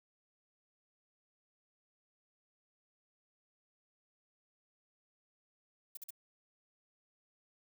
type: noise bursts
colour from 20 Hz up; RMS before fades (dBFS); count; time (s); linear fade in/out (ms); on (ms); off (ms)
violet; -45; 3; 5.95-6.106; 5; 22; 45
effects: none